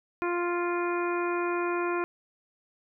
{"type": "harmonic tone", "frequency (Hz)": 349.2, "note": "F4", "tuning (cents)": 0, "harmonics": [1, 2, 3, 4, 5, 6, 7], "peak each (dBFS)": [-28, -37, -33, -36, -42, -46, -39], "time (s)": [0.22, 2.04], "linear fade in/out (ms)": 0, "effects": []}